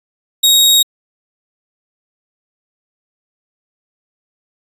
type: tone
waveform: sawtooth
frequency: 3771 Hz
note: A#7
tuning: 19 cents sharp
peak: -4 dBFS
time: 0.43-0.83 s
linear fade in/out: 10 ms
effects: resampled to 32000 Hz